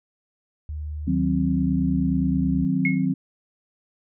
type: tone with pitch glide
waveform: sine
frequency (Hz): 75.5 to 72.09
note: D2 to D2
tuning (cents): +48 to -32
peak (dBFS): -28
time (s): 0.69-2.65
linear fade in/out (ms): 0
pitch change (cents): -80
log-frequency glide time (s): 1.02-2.23
type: chord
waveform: sine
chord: C diminished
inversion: first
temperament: equal with one note detuned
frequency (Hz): 155.56 / 185 / 263.4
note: Eb3 / Gb3 / C4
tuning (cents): 0 / 0 / +12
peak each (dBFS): -26 / -23 / -23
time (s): 1.07-3.14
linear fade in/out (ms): 10
type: tone with exponential decay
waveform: sine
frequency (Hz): 2171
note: C#7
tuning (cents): -37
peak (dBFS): -18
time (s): 2.85-3.06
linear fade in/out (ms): 2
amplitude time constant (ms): 45
effects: none